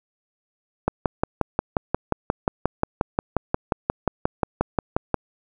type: click train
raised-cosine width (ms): 1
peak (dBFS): -5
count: 25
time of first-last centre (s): 0.88-5.143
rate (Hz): 5.63
effects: none